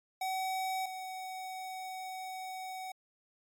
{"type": "tone pair in turn", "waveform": "square", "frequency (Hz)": [756, 750.8], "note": ["F#5", "F#5"], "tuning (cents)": [37, 25], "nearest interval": "unison", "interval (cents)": 12, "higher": "first", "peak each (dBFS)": [-33, -40], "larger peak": "first", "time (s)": [[0.21, 0.86], [0.86, 2.92]], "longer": "second", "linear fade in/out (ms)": 5, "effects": ["MP3 96 kbps"]}